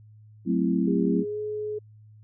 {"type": "chord", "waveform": "sine", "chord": "F# half-diminished seventh", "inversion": "none", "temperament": "equal with one note detuned", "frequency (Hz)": [185, 220, 261.6, 332.7], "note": ["F#3", "A3", "C4", "E4"], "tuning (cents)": [0, 0, 0, 16], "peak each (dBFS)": [-25, -28, -26, -28], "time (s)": [0.45, 1.25], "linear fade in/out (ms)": 50}
{"type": "tone with pitch glide", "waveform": "sine", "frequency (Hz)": [402.1, 423.3], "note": ["G4", "G#4"], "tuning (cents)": [44, 33], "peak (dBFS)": -28, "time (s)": [0.87, 1.79], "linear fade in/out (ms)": 10, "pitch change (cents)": 89, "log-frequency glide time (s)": [1.06, 1.4]}
{"effects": ["added 107 Hz sine -48 dBFS peak until 2.23 s"]}